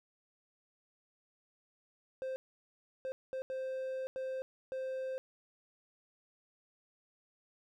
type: tone bursts at uneven times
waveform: triangle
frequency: 523.3 Hz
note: C5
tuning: in tune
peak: -34 dBFS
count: 6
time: 2.22-2.36 / 3.05-3.12 / 3.33-3.42 / 3.5-4.07 / 4.16-4.42 / 4.72-5.18 s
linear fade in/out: 0 ms
effects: none